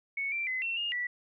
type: tone with pitch steps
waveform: sine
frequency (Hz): 2214 / 2352 / 2035 / 2710 / 2837 / 1957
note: C#7 / D7 / C7 / E7 / F7 / B6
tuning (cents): -3 / +2 / -49 / +47 / +27 / -16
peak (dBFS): -30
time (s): 0.17-1.07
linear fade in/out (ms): 5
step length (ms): 150
effects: none